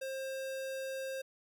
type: tone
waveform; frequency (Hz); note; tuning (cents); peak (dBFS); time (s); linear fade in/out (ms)
square; 532; C5; +29; -38; 0.01-1.22; 10
effects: none